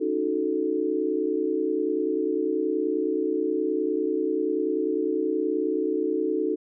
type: chord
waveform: sine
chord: D# half-diminished seventh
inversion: third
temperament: equal with one note detuned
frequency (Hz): 280.7 / 311.1 / 370 / 440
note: C#4 / D#4 / F#4 / A4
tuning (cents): +22 / 0 / 0 / 0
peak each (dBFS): -33 / -27 / -28 / -27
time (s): 0-6.56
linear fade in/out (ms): 20
effects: none